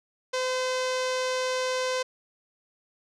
sawtooth tone with low-pass filter, 512 Hz, C5, 38 cents flat, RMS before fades -28 dBFS, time 0.33-2.03 s, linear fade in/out 10 ms, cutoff 6100 Hz, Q 1.5, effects none

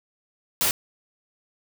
white noise, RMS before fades -22 dBFS, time 0.61-0.71 s, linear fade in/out 0 ms, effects none

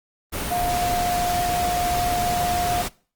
sine tone in noise, 709 Hz, F5, 26 cents sharp, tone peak -21 dBFS, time 0.5-2.83 s, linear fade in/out 20 ms, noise pink, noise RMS -27 dBFS, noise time 0.32-2.89 s, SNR +3 dB, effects noise-tail reverb RT60 0.4 s tail -22 dB re dry + Opus 32 kbps

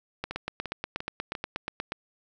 two click trains, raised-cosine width 0.3 ms, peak -18 / -15 dBFS, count 4 / 15, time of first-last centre 0.31-1.352 / 0.24-1.921 s, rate 2.88 / 8.33 Hz, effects none

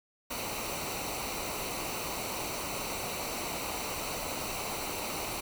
pink noise with comb filter, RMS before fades -36 dBFS, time 0.3-5.41 s, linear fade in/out 10 ms, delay 0.59 ms, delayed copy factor -0.65, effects none

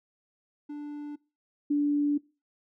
triangle / sine tone pair in turn, 293.7 / 290.8 Hz, D4 / D4, 0 / -17 cents, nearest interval unison, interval 17 cents, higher first, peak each -33 / -22 dBFS, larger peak second, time 0.69-1.16 / 1.7-2.18 s, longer second, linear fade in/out 10 ms, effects noise-tail reverb RT60 0.3 s tail -22 dB re dry

